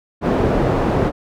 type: low-pass noise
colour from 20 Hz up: white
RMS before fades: -17 dBFS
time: 0.21-1.12 s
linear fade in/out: 50 ms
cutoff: 530 Hz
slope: 12 dB/octave
effects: none